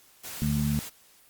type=noise; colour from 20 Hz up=white; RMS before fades=-39 dBFS; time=0.23-0.9 s; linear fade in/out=20 ms
type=harmonic tone; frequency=73.42 Hz; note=D2; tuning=in tune; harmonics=1 / 2 / 3; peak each=-33 / -27 / -27 dBFS; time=0.42-0.79 s; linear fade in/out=0 ms
effects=white hiss -58 dBFS RMS until 1.29 s + Opus 48 kbps